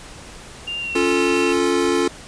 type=tone with pitch glide; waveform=sine; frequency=2794 to 2708 Hz; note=F7 to E7; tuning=0 to +46 cents; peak=-24 dBFS; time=0.67-1.53 s; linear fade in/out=10 ms; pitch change=-54 cents; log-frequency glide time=0.79-0.96 s
type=chord; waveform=square; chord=Db augmented; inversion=none; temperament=equal; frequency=277.2 / 349.2 / 440 Hz; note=Db4 / F4 / A4; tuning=0 / 0 / 0 cents; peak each=-23 / -20 / -22 dBFS; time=0.95-2.08 s; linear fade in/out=5 ms
effects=pink hiss -39 dBFS RMS until 2.27 s + resampled to 22050 Hz